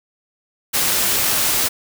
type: noise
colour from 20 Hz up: white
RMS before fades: -18 dBFS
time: 0.73-1.69 s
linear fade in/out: 20 ms
effects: none